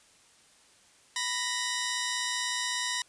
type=tone pair together; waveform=10% pulse; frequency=990.4 / 1864.7 Hz; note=B5 / A#6; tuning=+5 / 0 cents; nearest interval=major seventh; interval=1095 cents; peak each=-24 / -22 dBFS; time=1.16-3.02 s; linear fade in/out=2 ms; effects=white hiss -60 dBFS RMS until 3.08 s + resampled to 22050 Hz